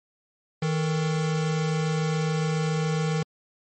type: tone pair together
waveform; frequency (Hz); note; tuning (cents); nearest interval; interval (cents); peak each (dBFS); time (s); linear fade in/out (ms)
square; 158.4 / 448; D#3 / A4; +31 / +31; octave + tritone; 1800; -24 / -34; 0.62-3.23; 5
effects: MP3 32 kbps